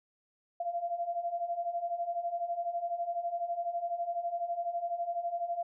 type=beating tone pair; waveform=sine; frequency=681 / 693 Hz; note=F5 / F5; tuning=-44 / -14 cents; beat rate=12 Hz; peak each=-37 / -33 dBFS; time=0.6-5.63 s; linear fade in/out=5 ms; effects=none